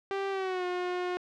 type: tone with pitch glide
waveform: sawtooth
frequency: 392 to 359.5 Hz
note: G4 to F#4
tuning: 0 to -50 cents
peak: -26 dBFS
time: 0.11-1.17 s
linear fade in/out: 0 ms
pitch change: -150 cents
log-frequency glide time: 0.3-0.65 s
effects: low-pass 3000 Hz 12 dB/octave